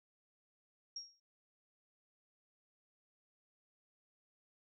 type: tone with exponential decay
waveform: sine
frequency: 5588 Hz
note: F8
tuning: in tune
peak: -39 dBFS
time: 0.96-1.2 s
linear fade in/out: 5 ms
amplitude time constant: 51 ms
effects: none